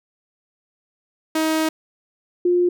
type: tone pair in turn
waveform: sawtooth / sine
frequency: 316.4 / 354.2 Hz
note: D#4 / F4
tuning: +29 / +24 cents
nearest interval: major second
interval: 195 cents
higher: second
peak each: -14 dBFS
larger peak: neither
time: 1.35-1.69 / 2.45-2.69 s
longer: first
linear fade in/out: 5 ms
effects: none